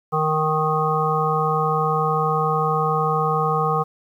harmonic tone, 155.56 Hz, D#3, in tune, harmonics 1 / 3 / 5 / 7 / 8, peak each -24 / -24 / -24 / -24 / -24 dBFS, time 0.12-3.84 s, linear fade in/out 20 ms, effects 9-bit

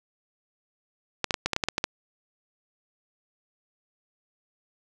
clicks, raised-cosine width 0.2 ms, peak -7 dBFS, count 10, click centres 1.243 / 1.308 / 1.342 / 1.46 / 1.533 / 1.564 / 1.638 / 1.686 / 1.781 / 1.841 s, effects none

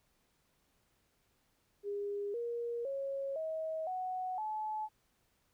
sine tone with pitch steps, 406.2 / 472 / 548.5 / 637.4 / 740.7 / 860.7 Hz, G#4 / A#4 / C#5 / D#5 / F#5 / A5, -38 / +22 / -18 / +42 / +2 / -38 cents, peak -35 dBFS, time 1.83-4.89 s, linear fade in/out 50 ms, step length 510 ms, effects pink hiss -75 dBFS RMS until 5.53 s

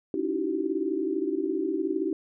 sine tone cluster, 279.1 / 311.4 / 330.6 / 366.8 / 384.3 Hz, C#4 / D#4 / E4 / F#4 / G4, +12 / +2 / +5 / -15 / -34 cents, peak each -34 / -31 / -31 / -36 / -30 dBFS, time 0.14-2.13 s, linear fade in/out 2 ms, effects none

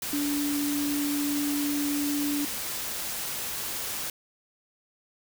sine tone in noise, 289.2 Hz, D4, 27 cents flat, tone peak -26 dBFS, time 0.13-2.45 s, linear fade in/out 2 ms, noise white, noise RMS -33 dBFS, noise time 0.02-4.1 s, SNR +4 dB, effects none

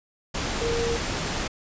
sine tone in noise, 466.2 Hz, A#4, in tune, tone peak -25 dBFS, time 0.61-0.97 s, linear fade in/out 10 ms, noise pink, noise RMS -28 dBFS, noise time 0.34-1.48 s, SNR 0 dB, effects resampled to 16000 Hz

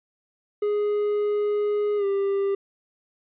triangle tone with pitch glide, 415.3 to 395.9 Hz, G#4 to G4, 0 to +17 cents, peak -19 dBFS, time 0.62-2.55 s, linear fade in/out 5 ms, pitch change -83 cents, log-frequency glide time 1.97-2.05 s, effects resampled to 8000 Hz

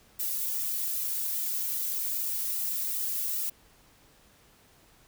violet noise with flanger, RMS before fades -31 dBFS, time 0.19-3.5 s, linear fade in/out 10 ms, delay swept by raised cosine 1.8 to 2.56 ms, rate 2.5 Hz, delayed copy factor -0.9, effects pink hiss -60 dBFS RMS until 5.07 s

